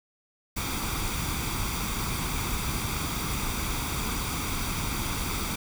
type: noise with comb filter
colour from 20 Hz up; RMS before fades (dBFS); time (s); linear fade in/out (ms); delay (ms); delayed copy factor
pink; -30; 0.56-5.56; 10; 0.85; +0.6
effects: none